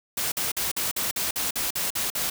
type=noise bursts; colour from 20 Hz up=white; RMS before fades=-27 dBFS; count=11; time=0.17-2.3 s; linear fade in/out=5 ms; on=150 ms; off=48 ms; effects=none